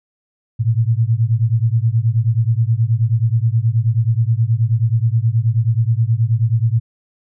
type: beating tone pair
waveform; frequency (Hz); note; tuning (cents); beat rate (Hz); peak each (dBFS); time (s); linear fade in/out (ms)
sine; 110 / 119.4; A2 / A#2; 0 / +42; 9.4; -15 / -16; 0.59-6.8; 20
effects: none